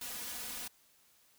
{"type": "noise with comb filter", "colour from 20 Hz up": "white", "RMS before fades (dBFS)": -42, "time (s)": [0.01, 0.68], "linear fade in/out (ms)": 5, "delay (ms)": 4.1, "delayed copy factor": 0.9, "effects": ["white hiss -67 dBFS RMS until 1.38 s"]}